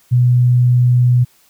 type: tone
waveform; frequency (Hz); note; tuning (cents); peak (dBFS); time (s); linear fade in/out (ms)
sine; 123.47; B2; 0; -8; 0.11-1.25; 20
effects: white hiss -53 dBFS RMS until 1.49 s